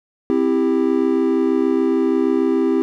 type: chord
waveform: triangle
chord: C major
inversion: none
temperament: equal with one note detuned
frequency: 261.6 / 329.6 / 396.1 Hz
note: C4 / E4 / G4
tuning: 0 / 0 / +18 cents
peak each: -17 dBFS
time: 0.3-2.82 s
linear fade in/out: 0 ms
effects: none